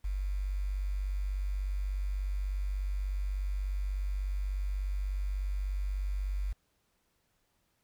sine tone with quantisation, 48.27 Hz, G1, 26 cents flat, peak -30 dBFS, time 0.04-6.53 s, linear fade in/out 10 ms, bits 9, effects pink hiss -75 dBFS RMS until 7.83 s

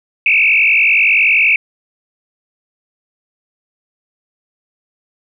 sine tone with frequency modulation, 2462 Hz, D#7, 19 cents flat, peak -8 dBFS, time 0.26-1.56 s, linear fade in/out 2 ms, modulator 50.5 Hz, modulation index 4.7, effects none

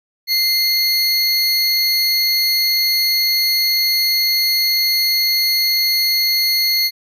square tone pair together, 2075 / 4341 Hz, C7 / C#8, -15 / -37 cents, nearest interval octave + minor second, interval 1278 cents, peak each -22 / -15 dBFS, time 0.27-6.91 s, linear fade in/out 50 ms, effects none

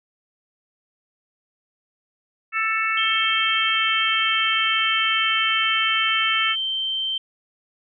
harmonic tone, 442.3 Hz, A4, 9 cents sharp, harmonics 3 / 4 / 5 / 6, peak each -24 / -27 / -25 / -26 dBFS, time 2.52-6.56 s, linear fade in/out 50 ms
sine tone with pitch glide, 3162 to 3120 Hz, G7 to G7, +14 to -9 cents, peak -22 dBFS, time 2.97-7.18 s, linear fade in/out 5 ms, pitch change -23 cents, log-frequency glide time 3.26-5.43 s
effects none

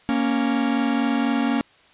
45% pulse tone pair together, 233.1 / 277.2 Hz, A#3 / C#4, 0 / 0 cents, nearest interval minor third, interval 300 cents, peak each -22 dBFS, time 0.09-1.61 s, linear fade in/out 0 ms, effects white hiss -54 dBFS RMS until 1.93 s + resampled to 8000 Hz

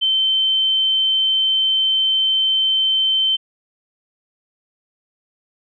sine tone, 3093 Hz, G7, 24 cents flat, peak -14 dBFS, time 0.01-3.37 s, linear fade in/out 20 ms, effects none

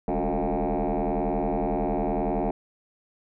sine tone with frequency modulation, 207.7 Hz, G#3, in tune, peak -21 dBFS, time 0.08-2.51 s, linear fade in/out 2 ms, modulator 80.9 Hz, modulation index 7.5, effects tanh soft clip ceiling -21 dBFS

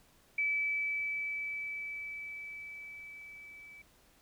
sine tone with level ramp, 2304 Hz, D7, 34 cents flat, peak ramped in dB -28 to -50 dBFS, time 0.38-3.82 s, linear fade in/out 5 ms, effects pink hiss -65 dBFS RMS until 4.21 s

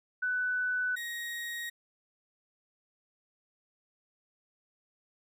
sine / 35% pulse tone pair in turn, 1495 / 1883.6 Hz, F#6 / A#6, +17 / +18 cents, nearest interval major third, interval 401 cents, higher second, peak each -28 / -34 dBFS, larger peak first, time 0.22-0.96 / 0.96-1.7 s, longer neither, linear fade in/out 10 ms, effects none

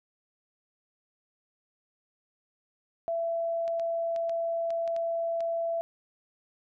sine tone, 669 Hz, E5, 25 cents sharp, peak -27 dBFS, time 3.08-5.81 s, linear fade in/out 0 ms
clicks, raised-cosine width 0.2 ms, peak -29 dBFS, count 8, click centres 3.679 / 3.797 / 4.162 / 4.295 / 4.705 / 4.877 / 4.964 / 5.406 s
effects none

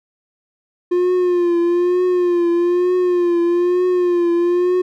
triangle tone with vibrato, 353 Hz, F4, 19 cents sharp, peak -11 dBFS, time 0.91-4.82 s, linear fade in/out 10 ms, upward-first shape triangle, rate 1.1 Hz, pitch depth 59 cents each way, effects none

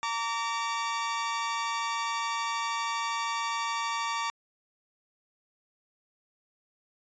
sawtooth tone pair together, 920 / 1153.1 Hz, A#5 / D6, -23 / -32 cents, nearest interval major third, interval 391 cents, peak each -28 dBFS, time 0.03-4.3 s, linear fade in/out 0 ms, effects resampled to 16000 Hz

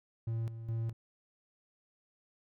triangle tone with tremolo, 113.9 Hz, A#2, 40 cents flat, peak -30 dBFS, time 0.27-0.93 s, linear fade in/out 5 ms, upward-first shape square, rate 2.4 Hz, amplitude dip 65%, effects none

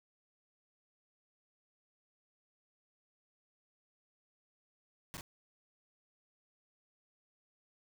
pink noise with echo, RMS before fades -44 dBFS, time 5.14-5.17 s, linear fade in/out 0 ms, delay 39 ms, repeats 1, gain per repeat -2 dB, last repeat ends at 5.209 s, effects none

